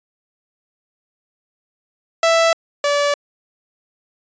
sawtooth tone pair in turn, 661 / 576.4 Hz, E5 / D5, +5 / -33 cents, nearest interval major second, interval 238 cents, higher first, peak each -8 / -11 dBFS, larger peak first, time 2.23-2.53 / 2.84-3.14 s, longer neither, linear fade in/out 2 ms, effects resampled to 16000 Hz

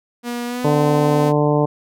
sawtooth tone with pitch glide, 240.4 to 256.2 Hz, B3 to C4, -46 to -36 cents, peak -19 dBFS, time 0.23-1.33 s, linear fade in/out 50 ms, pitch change +110 cents, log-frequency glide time 0.46-0.75 s
harmonic tone, 148.1 Hz, D3, 15 cents sharp, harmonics 1 / 2 / 3 / 4 / 5 / 6 / 7, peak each -18 / -20 / -19 / -21 / -26 / -25 / -28 dBFS, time 0.64-1.66 s, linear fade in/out 10 ms
effects none

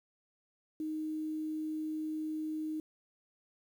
sine tone with quantisation, 311.1 Hz, D#4, in tune, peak -34 dBFS, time 0.8-2.8 s, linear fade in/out 2 ms, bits 10, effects none

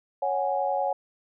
sine chord, C# suspended fourth, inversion none, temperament equal, 554.4 / 740 / 830.6 Hz, C#5 / F#5 / G#5, 0 / 0 / 0 cents, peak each -28 dBFS, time 0.22-0.93 s, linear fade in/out 5 ms, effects none

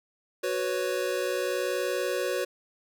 square chord, F# suspended fourth, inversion none, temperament equal, 370 / 493.9 / 554.4 Hz, F#4 / B4 / C#5, 0 / 0 / 0 cents, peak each -32 dBFS, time 0.43-2.45 s, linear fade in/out 10 ms, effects none

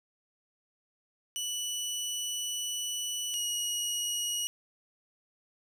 20% pulse tone pair in turn, 2960 / 2901 Hz, F#7 / F#7, 0 / -35 cents, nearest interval unison, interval 35 cents, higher first, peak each -27 / -25 dBFS, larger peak second, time 1.36-3.34 / 3.34-4.47 s, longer first, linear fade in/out 0 ms, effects none

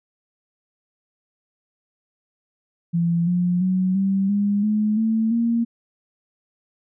sine tone with pitch steps, 169.7 / 177.52 / 185.7 / 194.26 / 203.2 / 212.6 / 222.4 / 232.6 Hz, F3 / F3 / F#3 / G3 / G#3 / G#3 / A3 / A#3, -49 / +29 / +7 / -15 / -38 / +41 / +19 / -4 cents, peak -17 dBFS, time 2.93-5.65 s, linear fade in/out 20 ms, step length 340 ms, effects none

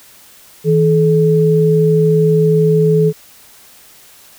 sine tone pair together, 161 / 429.8 Hz, E3 / A4, -41 / -41 cents, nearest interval octave + perfect fourth, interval 1700 cents, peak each -11 dBFS, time 0.64-3.13 s, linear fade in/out 50 ms, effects white hiss -43 dBFS RMS until 4.38 s

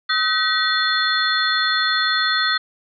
sine tone cluster, 1275 / 1521 / 1916 / 3489 / 4254 Hz, D#6 / F#6 / A#6 / A7 / C8, +42 / +47 / +47 / -15 / +28 cents, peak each -23 dBFS, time 0.09-2.58 s, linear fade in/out 10 ms, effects none

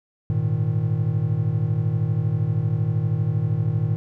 triangle chord, Ab suspended second, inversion none, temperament equal, 103.83 / 116.54 / 155.56 Hz, Ab2 / Bb2 / Eb3, 0 / 0 / 0 cents, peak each -23 / -21 / -22 dBFS, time 0.3-3.96 s, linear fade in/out 0 ms, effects none

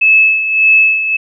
sine tone with tremolo, 2603 Hz, E7, 22 cents flat, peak -4 dBFS, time 0.01-1.17 s, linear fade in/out 10 ms, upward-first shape sine, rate 1.7 Hz, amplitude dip 65%, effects none

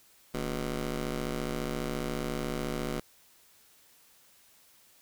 15% pulse ring-modulated tone, 129.2 Hz, C3, 21 cents flat, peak -22 dBFS, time 0.34-3 s, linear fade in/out 5 ms, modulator 102 Hz, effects white hiss -61 dBFS RMS until 5.01 s

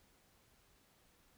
silence, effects pink hiss -70 dBFS RMS until 1.37 s

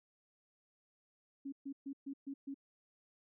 sine tone bursts, 275.9 Hz, C#4, 8 cents flat, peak -40 dBFS, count 6, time 1.45-2.544 s, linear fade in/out 10 ms, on 74 ms, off 130 ms, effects none

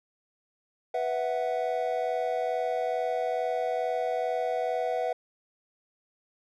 triangle chord, B suspended fourth, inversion none, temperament just, 493.9 / 658.5 / 740.8 Hz, B4 / E5 / F#5, 0 / -2 / +2 cents, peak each -29 dBFS, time 0.94-5.13 s, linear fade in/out 5 ms, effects none

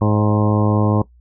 harmonic tone with a mistuned harmonic, 105.5 Hz, G#2, 28 cents sharp, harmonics 1 / 2 / 3 / 4 / 5 / 6 / 7 / 8 / 9 / 10, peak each -16 / -19 / -22 / -25 / -25 / -29 / -30 / -31 / -28 / -28 dBFS, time 0.01-1.02 s, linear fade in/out 5 ms, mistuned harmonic 6, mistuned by -21 cents, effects noise-tail reverb RT60 0.1 s tail -18 dB re dry + added 60 Hz sine -46 dBFS peak until 1.2 s

